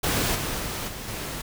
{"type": "noise with level steps", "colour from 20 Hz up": "pink", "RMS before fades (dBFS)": [-24, -29, -31, -36, -33], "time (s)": [0.03, 1.42], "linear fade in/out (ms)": 10, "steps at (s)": [0.34, 0.58, 0.87, 1.07], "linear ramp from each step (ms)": 20, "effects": []}